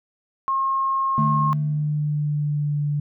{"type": "tone", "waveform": "sine", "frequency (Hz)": 1076, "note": "C6", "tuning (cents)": 48, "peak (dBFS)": -19, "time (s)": [0.48, 1.53], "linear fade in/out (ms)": 0}
{"type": "tone with exponential decay", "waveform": "triangle", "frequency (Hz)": 220, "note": "A3", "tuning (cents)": 0, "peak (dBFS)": -19, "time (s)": [1.18, 2.29], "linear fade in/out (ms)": 0, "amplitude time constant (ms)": 240}
{"type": "tone with pitch glide", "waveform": "sine", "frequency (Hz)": [149.4, 146.49], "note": ["D3", "D3"], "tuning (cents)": [30, -4], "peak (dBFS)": -20, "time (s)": [1.18, 3], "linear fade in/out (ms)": 5, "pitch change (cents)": -34, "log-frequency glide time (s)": [1.94, 2.83]}
{"effects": []}